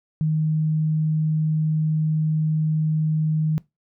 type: tone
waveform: sine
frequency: 155.9 Hz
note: D#3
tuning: 4 cents sharp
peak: -18 dBFS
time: 0.21-3.58 s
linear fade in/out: 0 ms
effects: noise-tail reverb RT60 0.2 s tail -21 dB re dry